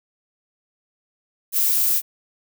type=noise; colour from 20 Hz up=violet; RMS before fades=-19 dBFS; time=1.52-2.02 s; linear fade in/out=50 ms; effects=none